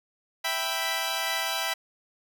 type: chord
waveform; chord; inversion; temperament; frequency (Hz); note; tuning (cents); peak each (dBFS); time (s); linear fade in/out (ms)
10% pulse; E minor; none; equal; 659.3 / 784 / 987.8; E5 / G5 / B5; 0 / 0 / 0; -23; 0.44-1.74; 10
effects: none

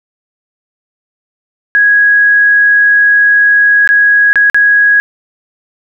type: tone with dropouts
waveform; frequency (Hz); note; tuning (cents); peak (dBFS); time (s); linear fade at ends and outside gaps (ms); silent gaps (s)
sine; 1659; G#6; -2; -4; 1.75-5; 0; 3.875-3.89 / 4.33-4.357 / 4.499-4.545
effects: none

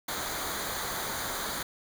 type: noise with comb filter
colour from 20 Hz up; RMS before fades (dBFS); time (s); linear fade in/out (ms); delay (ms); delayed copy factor
pink; -34; 0.08-1.63; 5; 0.37; -0.7
effects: none

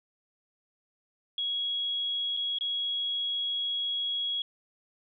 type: tone with dropouts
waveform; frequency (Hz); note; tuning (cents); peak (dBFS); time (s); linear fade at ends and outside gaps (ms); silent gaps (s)
sine; 3322; G#7; 0; -28; 1.38-4.42; 2; 2.367-2.371 / 2.586-2.609
effects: none

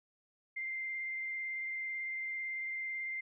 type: tone with vibrato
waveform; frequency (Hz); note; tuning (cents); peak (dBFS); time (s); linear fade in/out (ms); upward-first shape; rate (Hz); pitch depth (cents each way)
sine; 2093; C7; 0; -36; 0.56-3.21; 10; square; 18; 9
effects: none

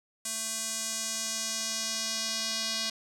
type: tone with band-pass filter sweep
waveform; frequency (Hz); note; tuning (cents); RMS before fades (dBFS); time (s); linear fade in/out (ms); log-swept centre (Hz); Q
square; 222.8; A3; +22; -33; 0.25-2.9; 5; 7900 to 4800; 2.2
effects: none

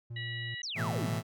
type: tone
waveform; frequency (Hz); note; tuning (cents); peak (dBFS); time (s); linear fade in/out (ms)
triangle; 117.6; A#2; +16; -36; 0.1-0.55; 10
type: harmonic tone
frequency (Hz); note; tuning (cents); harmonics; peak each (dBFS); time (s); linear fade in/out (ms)
969; B5; -33; 2 / 3 / 4; -39 / -43 / -45; 0.16-0.62; 5
type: exponential sweep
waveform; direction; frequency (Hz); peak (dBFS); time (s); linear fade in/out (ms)
sine; down; 6340 to 117.5; -35; 0.63-1.15; 5
type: chord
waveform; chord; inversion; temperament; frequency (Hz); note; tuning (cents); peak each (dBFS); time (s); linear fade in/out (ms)
sawtooth; A suspended second; none; just; 110 / 123.75 / 165; A2 / B2 / E3; 0 / +4 / +2; -30 / -33 / -31; 0.75-1.23; 50
effects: none

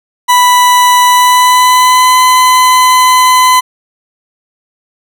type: tone with pitch glide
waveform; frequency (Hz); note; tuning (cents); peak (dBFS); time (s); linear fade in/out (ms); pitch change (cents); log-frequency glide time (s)
40% pulse; 987.8 to 1013.2; B5 to B5; 0 to +44; -3; 0.28-3.61; 20; +44; 1.06-2.14
effects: none

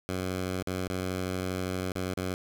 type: tone with dropouts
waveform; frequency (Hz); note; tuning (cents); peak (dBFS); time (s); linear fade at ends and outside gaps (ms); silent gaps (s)
10% pulse; 92.5; F#2; 0; -22; 0.09-2.34; 0; 0.626-0.673 / 0.878-0.9 / 1.919-1.954 / 2.138-2.173
effects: none

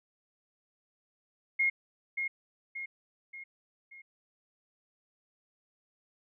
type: tone with echo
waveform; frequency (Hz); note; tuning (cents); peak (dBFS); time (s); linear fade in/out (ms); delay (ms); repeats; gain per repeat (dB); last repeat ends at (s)
sine; 2147; C7; +44; -24; 1.59-1.7; 10; 580; 4; -6; 4.02
effects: none

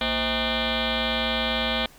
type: tone with frequency modulation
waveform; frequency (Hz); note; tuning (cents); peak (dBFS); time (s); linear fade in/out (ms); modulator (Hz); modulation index
sine; 1509; F#6; +34; -22; 0.01-1.86; 2; 290; 7.8
effects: pink hiss -51 dBFS RMS until 1.98 s

